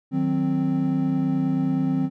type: chord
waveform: triangle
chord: C diminished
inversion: first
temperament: equal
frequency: 155.56 / 185 / 261.6 Hz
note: Eb3 / Gb3 / C4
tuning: 0 / 0 / 0 cents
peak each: -24 / -25 / -20 dBFS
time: 0.11-2.1 s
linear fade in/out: 50 ms
effects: none